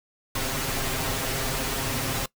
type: noise with comb filter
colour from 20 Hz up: pink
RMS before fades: -28 dBFS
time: 0.35-2.26 s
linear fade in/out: 5 ms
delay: 7.5 ms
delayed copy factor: +0.7
effects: noise-tail reverb RT60 0.1 s tail -20 dB re dry